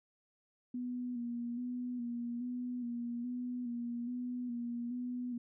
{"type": "tone with vibrato", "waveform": "sine", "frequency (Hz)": 242.5, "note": "B3", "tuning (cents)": -31, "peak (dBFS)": -36, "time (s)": [0.74, 5.38], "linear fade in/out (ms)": 5, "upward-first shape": "square", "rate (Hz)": 1.2, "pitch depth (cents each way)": 32, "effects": []}